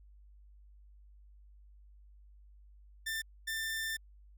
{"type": "tone bursts at uneven times", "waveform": "sawtooth", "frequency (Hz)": 1785, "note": "A6", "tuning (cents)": 24, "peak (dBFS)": -31, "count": 2, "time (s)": [[3.06, 3.22], [3.47, 3.97]], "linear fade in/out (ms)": 10, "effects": ["added 50 Hz sine -55 dBFS peak until 4.37 s"]}